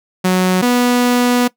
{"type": "tone pair in turn", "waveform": "sawtooth", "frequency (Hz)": [184.3, 245.2], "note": ["F#3", "B3"], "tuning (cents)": [-7, -12], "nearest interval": "perfect fourth", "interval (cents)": 495, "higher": "second", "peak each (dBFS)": -7, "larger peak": "neither", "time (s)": [[0.24, 0.62], [0.62, 1.48]], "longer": "second", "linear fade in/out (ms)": 10, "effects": ["noise-tail reverb RT60 0.1 s tail -19 dB re dry"]}